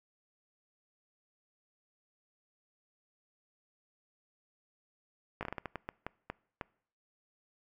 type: slowing click train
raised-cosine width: 0.5 ms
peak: -22 dBFS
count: 12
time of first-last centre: 5.41-6.612 s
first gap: 18 ms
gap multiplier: 1.33
effects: noise-tail reverb RT60 0.6 s tail -24 dB re dry